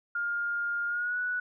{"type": "tone with pitch glide", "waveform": "sine", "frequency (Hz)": [1411, 1475.2], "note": ["F6", "F#6"], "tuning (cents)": [17, -6], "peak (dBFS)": -28, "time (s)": [0.15, 1.4], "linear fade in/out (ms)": 5, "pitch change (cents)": 77, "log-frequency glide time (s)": [0.87, 1.19], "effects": []}